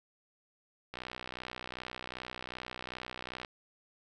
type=click train; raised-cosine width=0.3 ms; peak=-24 dBFS; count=158; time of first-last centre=0.94-3.448 s; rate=62.6 Hz; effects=none

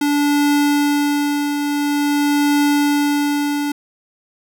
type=tone with tremolo; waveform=square; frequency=290 Hz; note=D4; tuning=22 cents flat; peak=-13 dBFS; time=0.01-3.72 s; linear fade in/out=5 ms; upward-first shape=triangle; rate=0.48 Hz; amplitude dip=50%; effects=none

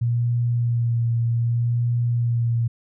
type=tone with vibrato; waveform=sine; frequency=118.2 Hz; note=A#2; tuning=24 cents sharp; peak=-18 dBFS; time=0.01-2.68 s; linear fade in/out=10 ms; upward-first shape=sine; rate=0.65 Hz; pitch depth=22 cents each way; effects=none

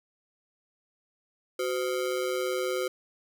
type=ring-modulated tone; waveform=square; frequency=441.5 Hz; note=A4; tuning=6 cents sharp; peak=-25 dBFS; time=1.59-2.88 s; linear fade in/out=5 ms; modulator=69.3 Hz; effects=none

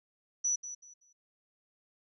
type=tone with echo; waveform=sine; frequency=5920 Hz; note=F#8; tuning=in tune; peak=-27 dBFS; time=0.44-0.56 s; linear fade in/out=10 ms; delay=190 ms; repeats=3; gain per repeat=-12 dB; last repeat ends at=1.13 s; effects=none

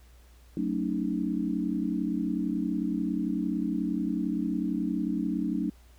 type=chord; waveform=sine; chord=D# half-diminished seventh; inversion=first; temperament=just; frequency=186.68 / 224 / 280 / 311.1 Hz; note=F#3 / A3 / C#4 / D#4; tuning=+16 / +31 / +18 / 0 cents; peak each=-32 dBFS; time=0.57-5.7 s; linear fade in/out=2 ms; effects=added 60 Hz sine -52 dBFS peak until 5.98 s + pink hiss -62 dBFS RMS until 5.98 s

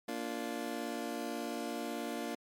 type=chord; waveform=25% pulse; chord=Bb major; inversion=none; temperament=just; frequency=233.1 / 291.4 / 349.6 Hz; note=Bb3 / D4 / F4; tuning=0 / -13 / +2 cents; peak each=-37 / -37 / -39 dBFS; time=0.08-2.35 s; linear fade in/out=5 ms; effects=MP3 64 kbps

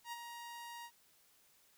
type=tone with ADSR envelope; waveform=sawtooth; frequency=943 Hz; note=A#5; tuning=20 cents sharp; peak=-37 dBFS; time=0.04-0.91 s; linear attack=83 ms; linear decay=29 ms; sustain=-6 dB; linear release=65 ms; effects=white hiss -69 dBFS RMS until 1.77 s

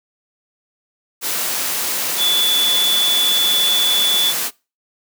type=tone in noise; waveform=sine; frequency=3456 Hz; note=A7; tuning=32 cents flat; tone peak=-14 dBFS; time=2.17-4.34 s; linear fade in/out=50 ms; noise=white; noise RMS=-21 dBFS; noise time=1.21-4.51 s; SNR=+4 dB; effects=noise-tail reverb RT60 0.3 s tail -24 dB re dry + high-pass 200 Hz 12 dB/octave

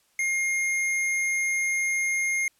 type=tone; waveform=square; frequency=2131 Hz; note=C7; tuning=31 cents sharp; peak=-24 dBFS; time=0.19-2.48 s; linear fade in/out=2 ms; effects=white hiss -66 dBFS RMS until 2.59 s + low-pass 12000 Hz 12 dB/octave

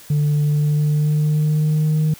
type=tone with pitch glide; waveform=sine; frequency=147.8 to 155.06 Hz; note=D3 to D#3; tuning=+11 to -6 cents; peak=-12 dBFS; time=0.1-2.14 s; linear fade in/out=5 ms; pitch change=+83 cents; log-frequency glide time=0.47-2.03 s; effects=tanh soft clip ceiling -13 dBFS + white hiss -43 dBFS RMS until 2.19 s

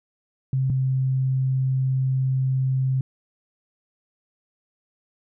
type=tone pair in turn; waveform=sine; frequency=132.2 / 131.52 Hz; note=C3 / C3; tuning=+18 / +9 cents; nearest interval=unison; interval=9 cents; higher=first; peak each=-19 dBFS; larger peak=neither; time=0.53-0.7 / 0.7-3.01 s; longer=second; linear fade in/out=2 ms; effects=none

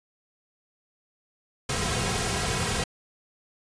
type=noise with comb filter; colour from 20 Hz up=pink; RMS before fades=-27 dBFS; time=1.69-2.84 s; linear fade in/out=5 ms; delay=3.4 ms; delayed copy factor=-0.7; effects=resampled to 22050 Hz

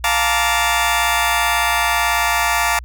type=chord; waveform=20% pulse; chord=Bb major seventh; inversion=second; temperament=just; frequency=699.2 / 874.1 / 932.3 / 1165.4 Hz; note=F5 / A5 / Bb5 / D6; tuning=+2 / -12 / 0 / -14 cents; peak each=-16 dBFS; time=0.04-2.79 s; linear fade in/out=2 ms; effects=added 60 Hz sine -31 dBFS peak until 2.84 s

